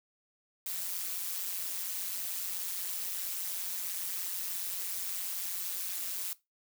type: noise with amplitude modulation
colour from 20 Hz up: blue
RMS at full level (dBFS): -33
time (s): 0.66-6.33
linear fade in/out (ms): 2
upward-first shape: sine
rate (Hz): 183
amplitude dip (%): 80
effects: noise-tail reverb RT60 0.2 s tail -18 dB re dry